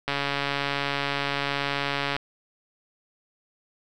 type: click train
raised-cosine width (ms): 0.3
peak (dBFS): -10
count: 295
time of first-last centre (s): 0.08-2.165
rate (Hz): 141
effects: none